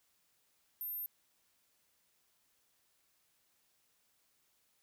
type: tone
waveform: sine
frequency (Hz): 13220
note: G#9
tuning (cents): -9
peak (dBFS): -38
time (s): 0.81-1.06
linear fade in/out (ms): 0
effects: white hiss -75 dBFS RMS until 4.82 s